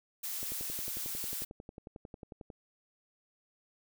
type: noise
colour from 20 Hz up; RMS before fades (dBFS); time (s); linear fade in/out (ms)
blue; -38; 0.23-1.45; 10
type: click train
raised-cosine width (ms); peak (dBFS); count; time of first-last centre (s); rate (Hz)
2; -32; 24; 0.43-2.502; 11.1
effects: none